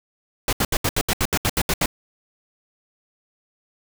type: noise bursts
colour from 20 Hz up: pink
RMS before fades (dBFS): -20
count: 12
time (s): 0.48-1.859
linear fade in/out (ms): 2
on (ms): 48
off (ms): 73
effects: none